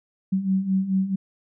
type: beating tone pair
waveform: sine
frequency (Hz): 187.7 / 192.3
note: F#3 / G3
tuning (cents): +25 / -33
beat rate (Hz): 4.6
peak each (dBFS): -26 / -21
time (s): 0.32-1.16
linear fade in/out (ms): 10
effects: none